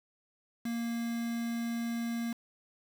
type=tone with quantisation; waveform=triangle; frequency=233.1 Hz; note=A#3; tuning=in tune; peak=-30 dBFS; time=0.65-2.33 s; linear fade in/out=5 ms; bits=7; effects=none